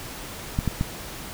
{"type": "clicks", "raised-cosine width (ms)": 5, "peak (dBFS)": -10, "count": 3, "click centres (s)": [0.589, 0.677, 0.811], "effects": ["pink hiss -37 dBFS RMS until 1.33 s"]}